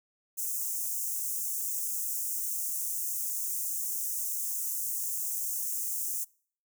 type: high-pass noise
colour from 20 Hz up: white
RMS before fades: -33 dBFS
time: 0.37-6.25 s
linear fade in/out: 20 ms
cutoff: 6200 Hz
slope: 48 dB/octave
effects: noise-tail reverb RT60 0.5 s tail -25 dB re dry